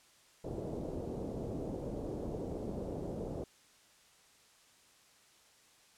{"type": "low-pass noise", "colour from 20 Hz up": "white", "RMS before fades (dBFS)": -40, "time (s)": [0.44, 3.44], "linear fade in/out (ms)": 5, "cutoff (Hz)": 530, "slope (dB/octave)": 24, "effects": ["white hiss -64 dBFS RMS until 5.97 s", "low-pass 9000 Hz 12 dB/octave"]}